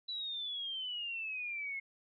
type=exponential sweep; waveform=sine; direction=down; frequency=3977 to 2157 Hz; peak=-37 dBFS; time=0.08-1.8 s; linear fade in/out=10 ms; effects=none